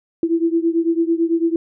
sine beating tone pair, 329.6 / 338.6 Hz, E4 / E4, 0 / +46 cents, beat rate 9 Hz, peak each -17 / -19 dBFS, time 0.23-1.56 s, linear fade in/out 2 ms, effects none

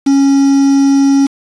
triangle tone with quantisation, 275.7 Hz, C#4, 9 cents flat, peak -4 dBFS, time 0.06-1.27 s, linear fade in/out 10 ms, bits 4, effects resampled to 22050 Hz

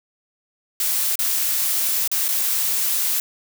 blue noise with dropouts, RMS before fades -21 dBFS, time 0.8-3.2 s, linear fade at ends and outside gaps 2 ms, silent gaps 1.156-1.19 / 2.077-2.115 / 2.283-2.287 s, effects none

